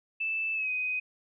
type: tone with pitch glide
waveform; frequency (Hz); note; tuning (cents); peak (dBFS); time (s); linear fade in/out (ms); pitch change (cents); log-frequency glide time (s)
sine; 2637 to 2506; E7 to D#7; 0 to +12; -28; 0.2-1; 10; -88; 0.54-0.7
effects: none